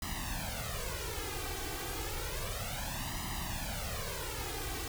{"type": "noise with flanger", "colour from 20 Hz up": "pink", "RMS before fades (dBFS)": -38, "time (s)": [0.02, 4.88], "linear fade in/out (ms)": 2, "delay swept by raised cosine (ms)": [1, 2.6], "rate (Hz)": 0.31, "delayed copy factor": 0.9, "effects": []}